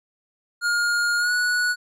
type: tone with pitch glide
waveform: square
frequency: 1421 to 1467.7 Hz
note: F6 to F#6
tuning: +30 to -14 cents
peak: -20 dBFS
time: 0.61-1.76 s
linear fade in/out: 50 ms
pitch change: +56 cents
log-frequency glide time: 1.18-1.32 s
effects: low-pass 10000 Hz 12 dB/octave